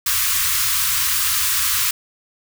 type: band-stop noise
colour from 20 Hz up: white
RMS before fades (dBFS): -19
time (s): 0.06-1.91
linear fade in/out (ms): 5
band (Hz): 120 to 1000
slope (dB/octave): 96
effects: none